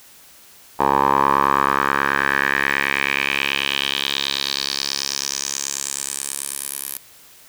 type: tone with band-pass filter sweep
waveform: 10% pulse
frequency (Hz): 69.3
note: C#2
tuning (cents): 0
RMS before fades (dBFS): -21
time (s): 0.79-6.98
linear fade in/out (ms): 10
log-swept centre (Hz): 840 to 12000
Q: 3.5
effects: white hiss -47 dBFS RMS until 7.48 s